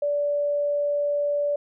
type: tone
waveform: sine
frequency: 580 Hz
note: D5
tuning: 22 cents flat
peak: -21 dBFS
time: 0.02-1.56 s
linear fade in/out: 5 ms
effects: none